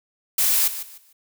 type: noise with echo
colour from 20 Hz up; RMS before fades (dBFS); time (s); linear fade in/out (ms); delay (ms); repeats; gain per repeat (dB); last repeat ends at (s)
blue; -19; 0.38-0.68; 5; 150; 3; -12; 1.13
effects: none